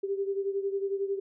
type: beating tone pair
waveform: sine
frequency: 392.3 / 403.3 Hz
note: G4 / G4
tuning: +1 / +49 cents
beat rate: 11 Hz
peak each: -29 / -34 dBFS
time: 0.03-1.2 s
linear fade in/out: 10 ms
effects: none